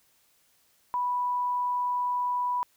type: tone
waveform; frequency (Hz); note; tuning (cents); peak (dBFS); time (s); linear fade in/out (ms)
sine; 985; B5; -5; -25; 0.94-2.63; 0
effects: white hiss -66 dBFS RMS until 2.76 s